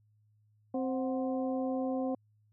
harmonic tone with a mistuned harmonic, 261.6 Hz, C4, in tune, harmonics 1 / 2 / 3 / 4, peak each -32 / -35 / -40 / -50 dBFS, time 0.74-2.15 s, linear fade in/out 5 ms, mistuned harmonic 3, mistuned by -98 cents, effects added 106 Hz sine -65 dBFS peak until 2.52 s

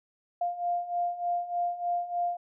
sine beating tone pair, 698.5 / 701.8 Hz, F5 / F5, 0 / +8 cents, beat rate 3.3 Hz, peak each -33 / -29 dBFS, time 0.41-2.37 s, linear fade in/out 5 ms, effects none

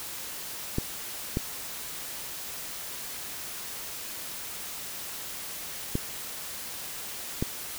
clicks, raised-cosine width 3 ms, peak -13 dBFS, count 4, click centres 0.784 / 1.371 / 5.954 / 7.425 s, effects white hiss -38 dBFS RMS until 7.78 s

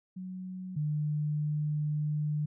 sine tone pair in turn, 185 / 150.14 Hz, F#3 / D3, 0 / +39 cents, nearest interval major third, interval 361 cents, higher first, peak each -37 / -28 dBFS, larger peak second, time 0.16-0.76 / 0.76-2.46 s, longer second, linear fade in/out 10 ms, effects none

